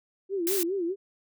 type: tone with vibrato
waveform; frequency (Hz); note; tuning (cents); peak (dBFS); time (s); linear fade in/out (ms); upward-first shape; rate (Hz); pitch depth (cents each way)
sine; 364.7; F#4; -25; -26; 0.29-0.96; 50; sine; 4.9; 160
type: noise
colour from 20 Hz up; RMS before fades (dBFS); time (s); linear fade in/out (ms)
blue; -29; 0.47-0.63; 0
effects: none